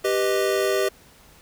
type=chord; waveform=square; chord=G augmented; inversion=none; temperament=equal; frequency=392 / 493.9 / 622.3 Hz; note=G4 / B4 / D#5; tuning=0 / 0 / 0 cents; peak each=-23 / -27 / -26 dBFS; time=0.04-0.89 s; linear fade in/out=10 ms; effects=pink hiss -52 dBFS RMS until 1.41 s